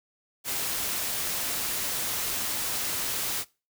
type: noise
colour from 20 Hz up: white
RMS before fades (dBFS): -30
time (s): 0.44-3.45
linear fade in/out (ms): 50
effects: noise-tail reverb RT60 0.3 s tail -22 dB re dry